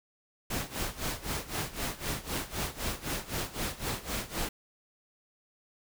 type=noise with tremolo; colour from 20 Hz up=pink; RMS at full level=-32 dBFS; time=0.5-4.49 s; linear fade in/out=5 ms; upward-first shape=sine; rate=3.9 Hz; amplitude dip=85%; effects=none